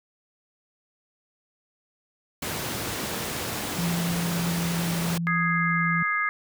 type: high-pass noise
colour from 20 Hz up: pink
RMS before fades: -31 dBFS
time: 2.42-5.18 s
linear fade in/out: 5 ms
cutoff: 100 Hz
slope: 12 dB/octave
type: tone with pitch glide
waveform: sine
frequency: 171.1 to 167.48 Hz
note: F3 to E3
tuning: -35 to +28 cents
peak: -25 dBFS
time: 3.78-6.03 s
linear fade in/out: 5 ms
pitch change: -37 cents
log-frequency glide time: 4.28-5.88 s
type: chord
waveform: sine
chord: Ab major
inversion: second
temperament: equal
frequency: 1244.5 / 1661.2 / 2093 Hz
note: Eb6 / Ab6 / C7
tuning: 0 / 0 / 0 cents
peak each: -27 dBFS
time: 5.27-6.29 s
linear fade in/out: 0 ms
effects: none